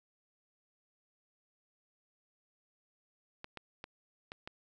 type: clicks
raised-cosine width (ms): 0.3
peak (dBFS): -27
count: 5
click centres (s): 3.444 / 3.573 / 3.841 / 4.319 / 4.475
effects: none